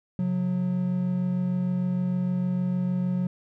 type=tone pair together; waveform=triangle; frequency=135.24 / 181.8 Hz; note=C#3 / F#3; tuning=-42 / -30 cents; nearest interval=perfect fourth; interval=512 cents; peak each=-29 / -22 dBFS; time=0.19-3.27 s; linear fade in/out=2 ms; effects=none